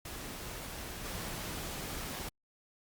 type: noise with level steps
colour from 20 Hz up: pink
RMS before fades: -43 / -40 dBFS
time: 0.05-2.29 s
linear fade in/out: 5 ms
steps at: 1.04 s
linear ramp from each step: 20 ms
effects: Opus 48 kbps